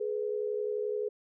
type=tone pair together; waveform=sine; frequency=422.4 / 493.9 Hz; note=G#4 / B4; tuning=+29 / 0 cents; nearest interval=minor third; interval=271 cents; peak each=-31 / -35 dBFS; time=0-1.09 s; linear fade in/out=10 ms; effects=none